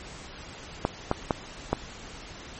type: clicks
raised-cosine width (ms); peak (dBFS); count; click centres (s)
1; -8; 4; 0.851 / 1.114 / 1.308 / 1.73
effects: pink hiss -43 dBFS RMS until 2.59 s + MP3 32 kbps